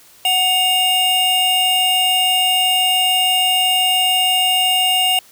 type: tone pair together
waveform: square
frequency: 740 / 2821 Hz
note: F#5 / F7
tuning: 0 / +17 cents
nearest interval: octave + major seventh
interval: 2317 cents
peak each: -20 / -15 dBFS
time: 0.25-5.19 s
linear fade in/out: 2 ms
effects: white hiss -47 dBFS RMS until 5.31 s